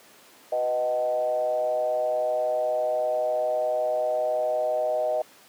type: tone with frequency modulation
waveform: sine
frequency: 622.3 Hz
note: D#5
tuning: in tune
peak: -22 dBFS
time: 0.52-5.22 s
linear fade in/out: 5 ms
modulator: 128 Hz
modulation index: 0.79
effects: pink hiss -52 dBFS RMS until 5.48 s + high-pass 300 Hz 12 dB/octave